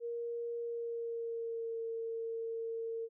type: tone with pitch glide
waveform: sine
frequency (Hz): 470 to 455.6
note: A#4 to A#4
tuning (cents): +14 to -40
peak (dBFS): -36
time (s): 0-3.09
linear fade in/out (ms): 50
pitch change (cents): -54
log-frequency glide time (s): 0.58-1.82
effects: none